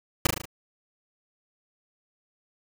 pink noise with echo, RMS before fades -19 dBFS, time 0.25-0.27 s, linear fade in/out 5 ms, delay 37 ms, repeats 5, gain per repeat -4 dB, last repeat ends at 0.455 s, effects none

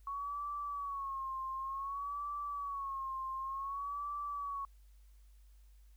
sine tone with vibrato, 1108.7 Hz, C#6, in tune, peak -37 dBFS, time 0.07-4.65 s, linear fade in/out 2 ms, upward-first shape sine, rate 0.55 Hz, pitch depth 82 cents each way, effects added 50 Hz sine -57 dBFS peak until 5.96 s + white hiss -75 dBFS RMS until 5.96 s

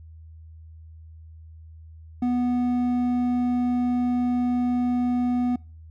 sine tone with hard clipping, 245.9 Hz, B3, 7 cents flat, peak -22 dBFS, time 2.22-5.56 s, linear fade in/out 5 ms, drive 6 dB, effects noise-tail reverb RT60 0.4 s tail -25 dB re dry + added 80 Hz sine -42 dBFS peak until 5.9 s

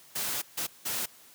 white noise bursts at uneven times, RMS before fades -32 dBFS, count 3, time 0.15-0.42 / 0.57-0.67 / 0.85-1.06 s, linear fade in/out 10 ms, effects white hiss -55 dBFS RMS until 1.34 s + high-pass 100 Hz 12 dB/octave

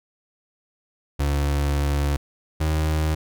35% pulse tone pair in turn, 71.5 / 77.71 Hz, D2 / D#2, -46 / -2 cents, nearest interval minor second, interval 144 cents, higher second, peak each -18 dBFS, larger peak neither, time 1.19-2.17 / 2.6-3.15 s, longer first, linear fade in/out 10 ms, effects none

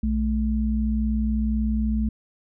sine tone pair together, 60.9 / 217 Hz, B1 / A3, -24 / -24 cents, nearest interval octave + minor seventh, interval 2200 cents, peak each -23 dBFS, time 0.03-2.09 s, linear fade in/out 5 ms, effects none

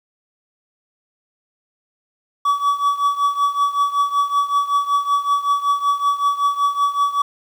triangle tone with tremolo, 1141 Hz, C#6, 50 cents sharp, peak -10 dBFS, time 2.45-7.22 s, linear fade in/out 5 ms, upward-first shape triangle, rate 5.3 Hz, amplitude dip 85%, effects 8-bit

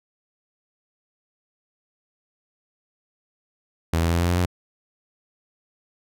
sawtooth tone with pitch steps, 82.41 / 83.75 / 85.12 / 86.51 / 87.92 / 89.35 Hz, E2 / E2 / F2 / F2 / F2 / F2, 0 / +28 / -44 / -16 / +12 / +40 cents, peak -15 dBFS, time 3.93-4.458 s, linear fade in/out 5 ms, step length 88 ms, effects none

